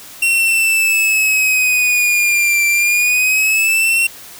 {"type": "linear two-way sweep", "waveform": "45% pulse", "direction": "down then up", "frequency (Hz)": [2734, 2349, 2734], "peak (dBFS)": -11, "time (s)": [0.22, 4.07], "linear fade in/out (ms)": 5, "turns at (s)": 2.66, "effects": ["white hiss -36 dBFS RMS until 4.39 s"]}